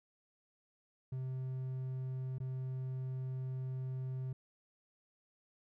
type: tone with dropouts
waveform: triangle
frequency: 130 Hz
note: C3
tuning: 11 cents flat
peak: -35 dBFS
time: 1.12-4.33 s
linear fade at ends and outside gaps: 5 ms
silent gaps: 2.384-2.401 s
effects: none